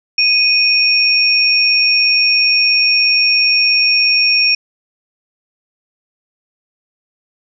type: tone pair together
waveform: sine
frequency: 2489 / 5517 Hz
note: D#7 / F8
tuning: 0 / -22 cents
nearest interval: octave + major second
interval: 1378 cents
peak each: -12 dBFS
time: 0.18-4.55 s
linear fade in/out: 5 ms
effects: none